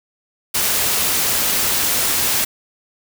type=noise; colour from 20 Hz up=white; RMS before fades=-18 dBFS; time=0.54-2.45 s; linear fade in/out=10 ms; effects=none